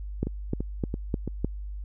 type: two click trains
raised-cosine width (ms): 3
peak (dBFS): -13 / -17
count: 5 / 4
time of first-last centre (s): 0.23-1.446 / 0.27-1.277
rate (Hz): 3.29 / 2.98
effects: added 50 Hz sine -33 dBFS peak until 1.84 s